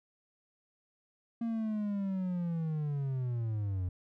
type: linear sweep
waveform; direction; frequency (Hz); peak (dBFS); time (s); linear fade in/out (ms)
triangle; down; 233.1 to 87.9; -29; 1.41-3.89; 5
effects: none